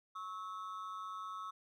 triangle ring-modulated tone, 1200 Hz, D6, 37 cents sharp, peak -37 dBFS, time 0.15-1.51 s, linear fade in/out 10 ms, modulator 97.6 Hz, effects none

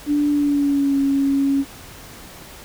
sine tone with pitch glide, 292.5 to 276.2 Hz, D4 to C#4, -7 to -6 cents, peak -15 dBFS, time 0.06-1.65 s, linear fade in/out 50 ms, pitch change -99 cents, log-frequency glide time 0.3-0.98 s, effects pink hiss -40 dBFS RMS until 2.64 s

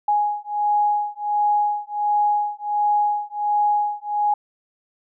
sine beating tone pair, 830.6 / 832 Hz, G#5 / G#5, 0 / +3 cents, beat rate 1.4 Hz, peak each -21 dBFS, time 0.08-4.34 s, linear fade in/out 5 ms, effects none

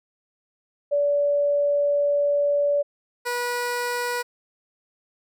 sine / 15% pulse tone pair in turn, 576 / 486.3 Hz, D5 / B4, -34 / -27 cents, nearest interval minor third, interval 293 cents, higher first, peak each -18 dBFS, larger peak neither, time 0.91-2.83 / 3.25-4.23 s, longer first, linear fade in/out 20 ms, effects none

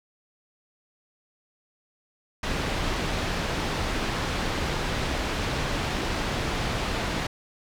pink low-pass noise, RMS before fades -28 dBFS, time 2.43-7.27 s, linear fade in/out 5 ms, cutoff 4400 Hz, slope 12 dB/octave, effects none

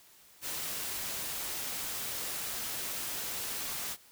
white noise, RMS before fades -37 dBFS, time 0.41-3.97 s, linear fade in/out 50 ms, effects white hiss -59 dBFS RMS until 4.11 s

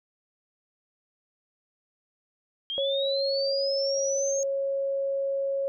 sine linear sweep, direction up, 3163 to 6550 Hz, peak -29 dBFS, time 2.7-4.43 s, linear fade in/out 0 ms
sine tone, 549 Hz, C#5, 17 cents flat, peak -25 dBFS, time 2.78-5.68 s, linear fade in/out 0 ms
effects none

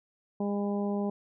harmonic tone with a mistuned harmonic, 203 Hz, G#3, 39 cents flat, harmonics 1 / 2 / 3 / 4 / 5, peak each -29 / -34 / -38 / -40 / -46 dBFS, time 0.4-1.1 s, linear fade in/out 5 ms, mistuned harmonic 5, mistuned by -21 cents, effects none

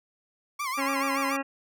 30% pulse tone with vibrato, 1100 Hz, C#6, 14 cents flat, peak -26 dBFS, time 0.59-1.37 s, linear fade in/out 10 ms, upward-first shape sine, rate 7 Hz, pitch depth 140 cents each way
harmonic tone, 274 Hz, C#4, 20 cents flat, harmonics 1 / 2 / 3 / 4 / 5 / 6 / 7 / 9 / 10, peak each -31 / -34 / -36 / -37 / -38 / -39 / -39 / -41 / -41 dBFS, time 0.77-1.43 s, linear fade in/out 20 ms
effects none

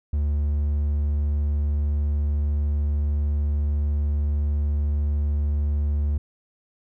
triangle tone, 73.2 Hz, D2, 5 cents flat, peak -18 dBFS, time 0.13-6.18 s, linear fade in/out 5 ms, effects none

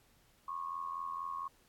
sine tone with amplitude modulation, 1092 Hz, C#6, 26 cents flat, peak -34 dBFS, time 0.48-1.48 s, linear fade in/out 5 ms, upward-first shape sine, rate 84.3 Hz, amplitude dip 75%, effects pink hiss -68 dBFS RMS until 1.68 s + AAC 64 kbps

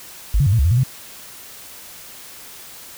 sine tone with pitch steps, 51.7 / 139.9 / 95.8 / 114.3 / 68.3 / 87.3 / 119.5 / 129.9 Hz, G#1 / C#3 / G2 / A#2 / C#2 / F2 / A#2 / C3, -7 / +16 / -39 / -34 / -25 / 0 / +43 / -12 cents, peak -12 dBFS, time 0.34-0.836 s, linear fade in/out 5 ms, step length 62 ms, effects white hiss -39 dBFS RMS until 2.97 s

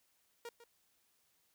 sawtooth tone with echo, 470 Hz, A#4, 14 cents sharp, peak -40 dBFS, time 0.45-0.49 s, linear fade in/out 2 ms, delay 150 ms, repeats 1, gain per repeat -12 dB, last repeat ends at 0.64 s, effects white hiss -75 dBFS RMS until 1.54 s

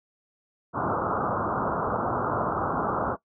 white low-pass noise, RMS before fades -27 dBFS, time 0.73-3.17 s, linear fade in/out 50 ms, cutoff 1400 Hz, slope 96 dB/octave, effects noise-tail reverb RT60 0.1 s tail -18 dB re dry + high-pass 80 Hz 12 dB/octave

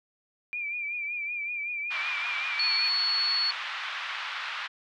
sine tone with vibrato, 2377 Hz, D7, 20 cents sharp, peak -30 dBFS, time 0.53-2.88 s, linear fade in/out 0 ms, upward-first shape triangle, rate 5.3 Hz, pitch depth 69 cents each way
pink band-pass noise, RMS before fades -35 dBFS, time 1.9-4.68 s, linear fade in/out 20 ms, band 1100 to 3600 Hz, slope 24 dB/octave
sine tone, 4396 Hz, C#8, 15 cents flat, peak -24 dBFS, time 2.59-3.51 s, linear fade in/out 5 ms
effects none

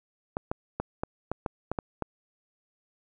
clicks, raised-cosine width 1 ms, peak -15 dBFS, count 9, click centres 0.369 / 0.515 / 0.8 / 1.035 / 1.316 / 1.462 / 1.716 / 1.788 / 2.023 s, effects none

